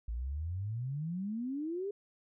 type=exponential sweep; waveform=sine; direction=up; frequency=54 to 415.3 Hz; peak=-34 dBFS; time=0.08-1.91 s; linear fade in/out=5 ms; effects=none